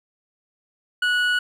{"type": "tone pair together", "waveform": "triangle", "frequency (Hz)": [1467.3, 2938], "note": ["F#6", "F#7"], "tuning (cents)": [-15, -13], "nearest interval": "octave", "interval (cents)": 1202, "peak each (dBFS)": [-17, -24], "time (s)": [1.02, 1.39], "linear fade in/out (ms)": 5, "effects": []}